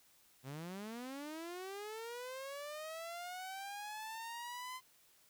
sawtooth linear sweep, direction up, 125.8 to 1032 Hz, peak -40 dBFS, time 0.43-4.81 s, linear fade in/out 50 ms, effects white hiss -68 dBFS RMS until 5.29 s

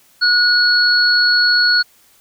sine tone pair together, 1456 / 4363 Hz, F#6 / C#8, -28 / -28 cents, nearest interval octave + perfect fifth, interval 1900 cents, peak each -13 dBFS, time 0.21-1.83 s, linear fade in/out 20 ms, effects white hiss -52 dBFS RMS until 2.2 s

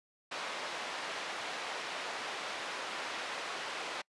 pink band-pass noise, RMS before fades -40 dBFS, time 0.31-4.02 s, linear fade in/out 10 ms, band 610 to 4000 Hz, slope 12 dB/octave, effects noise-tail reverb RT60 0.1 s tail -26 dB re dry + resampled to 24000 Hz

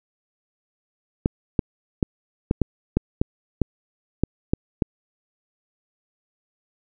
clicks, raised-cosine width 3 ms, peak -5 dBFS, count 11, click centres 1.259 / 1.592 / 2.028 / 2.511 / 2.617 / 2.97 / 3.215 / 3.617 / 4.236 / 4.535 / 4.822 s, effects none

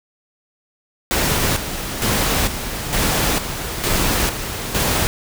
pink noise with tremolo, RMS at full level -18 dBFS, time 1.11-5.07 s, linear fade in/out 0 ms, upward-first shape square, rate 1.1 Hz, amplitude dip 60%, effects none

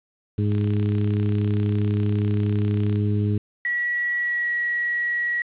harmonic tone, 103.83 Hz, G#2, in tune, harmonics 1 / 2 / 3 / 4, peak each -20 / -26 / -30 / -32 dBFS, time 0.38-3.38 s, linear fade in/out 5 ms
click train, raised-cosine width 0.2 ms, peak -21 dBFS, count 80, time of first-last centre 0.52-2.958 s, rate 32.4 Hz
sine tone with pitch glide, 1931 to 1917.7 Hz, B6 to A#6, -39 to +49 cents, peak -21 dBFS, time 3.65-5.42 s, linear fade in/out 2 ms, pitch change -12 cents, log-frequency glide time 4.22-4.47 s
effects resampled to 8000 Hz + 8-bit

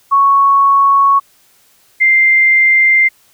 sine tone pair in turn, 1108.7 / 2093 Hz, C#6 / C7, 0 / 0 cents, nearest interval major seventh, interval 1100 cents, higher second, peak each -6 dBFS, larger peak neither, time 0.11-1.2 / 2-3.09 s, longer neither, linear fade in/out 20 ms, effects white hiss -51 dBFS RMS until 3.33 s

